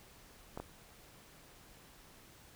clicks, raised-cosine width 1 ms, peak -27 dBFS, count 2, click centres 0.575 / 0.6 s, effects pink hiss -59 dBFS RMS until 2.55 s

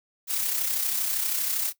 blue noise with amplitude modulation, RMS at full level -25 dBFS, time 0.27-1.73 s, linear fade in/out 50 ms, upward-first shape sine, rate 32.6 Hz, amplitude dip 45%, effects noise-tail reverb RT60 0.1 s tail -17 dB re dry

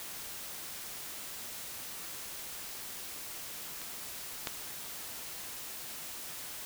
clicks, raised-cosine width 0.2 ms, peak -27 / -15 dBFS, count 2, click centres 3.817 / 4.472 s, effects white hiss -43 dBFS RMS until 6.65 s

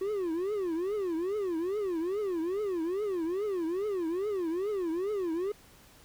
triangle tone with vibrato, 370 Hz, F#4, in tune, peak -27 dBFS, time 0.01-5.52 s, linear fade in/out 5 ms, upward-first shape triangle, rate 2.4 Hz, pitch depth 280 cents each way, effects pink hiss -57 dBFS RMS until 6.04 s

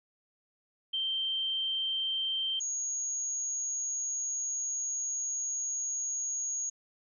sine tone pair in turn, 3136 / 6645 Hz, G7 / G#8, 0 / 0 cents, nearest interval octave + minor second, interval 1300 cents, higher second, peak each -29 / -31 dBFS, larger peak first, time 0.93-2.6 / 2.6-6.7 s, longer second, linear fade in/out 10 ms, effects none

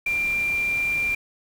sine tone in noise, 2376 Hz, D7, 20 cents sharp, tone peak -21 dBFS, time 0.06-1.15 s, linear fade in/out 5 ms, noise pink, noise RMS -39 dBFS, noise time 0.06-1.15 s, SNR +15 dB, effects none

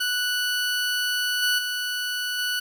20% pulse tone with level steps, 1480 Hz, F#6, in tune, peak -18 / -15 / -21 / -19 dBFS, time 0-2.6 s, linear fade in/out 10 ms, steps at 1.42 / 1.58 / 2.38 s, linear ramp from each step 10 ms, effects 8-bit

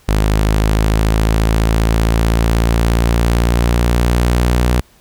sawtooth exponential sweep, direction up, 52.3 to 61 Hz, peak -7 dBFS, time 0.08-4.81 s, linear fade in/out 10 ms, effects pink hiss -50 dBFS RMS until 5 s

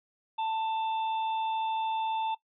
harmonic tone, 887 Hz, A5, 14 cents sharp, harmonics 1 / 3 / 4, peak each -28 / -45 / -43 dBFS, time 0.38-2.35 s, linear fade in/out 10 ms, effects noise-tail reverb RT60 0.1 s tail -17 dB re dry

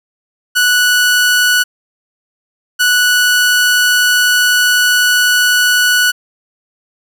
sawtooth tone pair in turn, 1476 / 1476 Hz, F#6 / F#6, -5 / -5 cents, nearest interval unison, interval 0 cents, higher neither, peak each -5 dBFS, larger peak neither, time 0.55-1.64 / 2.79-6.12 s, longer second, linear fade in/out 20 ms, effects none

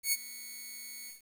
5% pulse tone with ADSR envelope, 2217 Hz, C#7, in tune, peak -15 dBFS, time 0.03-1.22 s, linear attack 95 ms, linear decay 37 ms, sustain -18 dB, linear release 140 ms, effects 9-bit

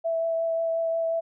sine tone with vibrato, 659.3 Hz, E5, in tune, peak -23 dBFS, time 0.04-1.21 s, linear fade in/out 20 ms, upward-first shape triangle, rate 5.6 Hz, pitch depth 12 cents each way, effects none

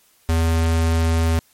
square tone, 82 Hz, E2, 9 cents flat, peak -16 dBFS, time 0.29-1.39 s, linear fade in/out 0 ms, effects white hiss -57 dBFS RMS until 1.53 s + MP3 64 kbps

